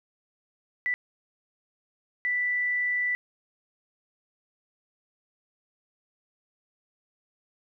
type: tone bursts at uneven times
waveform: sine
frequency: 1975.5 Hz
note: B6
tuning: in tune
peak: -24 dBFS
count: 2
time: 0.86-0.94 / 2.25-3.15 s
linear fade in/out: 0 ms
effects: 11-bit